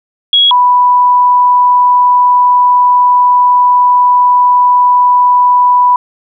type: tone pair in turn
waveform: sine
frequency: 3322 / 987.6 Hz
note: G#7 / B5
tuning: 0 / 0 cents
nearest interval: octave + major sixth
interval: 2100 cents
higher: first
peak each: -4 dBFS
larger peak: neither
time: 0.33-0.51 / 0.51-5.96 s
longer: second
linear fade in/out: 2 ms
effects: none